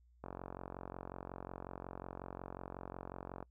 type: click train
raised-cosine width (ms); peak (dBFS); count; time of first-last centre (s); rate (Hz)
1; -30; 146; 0.24-3.427; 45.5
effects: noise-tail reverb RT60 0.1 s tail -26 dB re dry + added 60 Hz sine -64 dBFS peak until 3.5 s